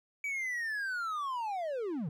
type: linear sweep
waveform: triangle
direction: down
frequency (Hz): 2300 to 133.3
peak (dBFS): -31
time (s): 0.24-2.09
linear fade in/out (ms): 2
effects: none